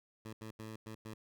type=tone bursts at uneven times; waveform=15% pulse; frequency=110 Hz; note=A2; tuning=in tune; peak=-38 dBFS; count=5; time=0.25-0.33 / 0.41-0.51 / 0.59-0.76 / 0.86-0.95 / 1.05-1.14 s; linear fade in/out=5 ms; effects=none